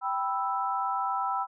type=chord; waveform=sine; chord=E minor; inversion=first; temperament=equal; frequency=784 / 987.8 / 1318.5 Hz; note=G5 / B5 / E6; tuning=0 / 0 / 0 cents; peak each=-31 dBFS; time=0.01-1.47 s; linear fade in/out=50 ms; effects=none